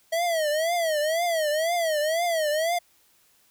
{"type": "tone with vibrato", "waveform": "square", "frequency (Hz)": 644, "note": "E5", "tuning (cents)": -41, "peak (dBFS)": -23, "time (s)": [0.12, 2.79], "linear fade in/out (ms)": 10, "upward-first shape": "triangle", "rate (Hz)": 2, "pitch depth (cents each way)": 170, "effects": ["white hiss -62 dBFS RMS until 3.5 s"]}